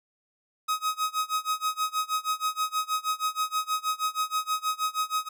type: tone with tremolo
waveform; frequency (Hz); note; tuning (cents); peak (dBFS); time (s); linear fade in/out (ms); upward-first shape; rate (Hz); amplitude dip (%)
45% pulse; 1264; D#6; +27; -23; 0.68-5.29; 10; sine; 6.3; 95
effects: none